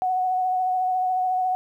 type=tone with vibrato; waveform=sine; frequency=740 Hz; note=F#5; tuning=in tune; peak=-20 dBFS; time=0.02-1.55 s; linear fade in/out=0 ms; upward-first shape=sine; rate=14 Hz; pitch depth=20 cents each way; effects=10-bit